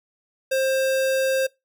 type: tone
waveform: square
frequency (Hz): 530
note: C5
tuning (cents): +22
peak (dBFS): -20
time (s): 0.51-1.47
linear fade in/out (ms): 10
effects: noise-tail reverb RT60 0.2 s tail -23 dB re dry